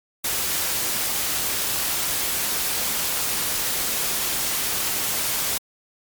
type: noise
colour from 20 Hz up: white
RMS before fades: -24 dBFS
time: 0.24-5.58 s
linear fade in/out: 5 ms
effects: MP3 96 kbps